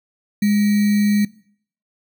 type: tone with sample-and-hold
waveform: sine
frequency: 206.5 Hz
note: G#3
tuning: 10 cents flat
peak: -13 dBFS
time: 0.42-1.25 s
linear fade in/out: 5 ms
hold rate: 2100 Hz
effects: noise-tail reverb RT60 0.6 s tail -21 dB re dry